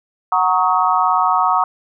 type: chord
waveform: sine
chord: D# minor seventh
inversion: first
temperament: equal with one note detuned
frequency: 740 / 932.3 / 1108.7 / 1266.3 Hz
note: F#5 / A#5 / C#6 / D#6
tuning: 0 / 0 / 0 / +30 cents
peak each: -18 dBFS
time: 0.32-1.64 s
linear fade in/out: 2 ms
effects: none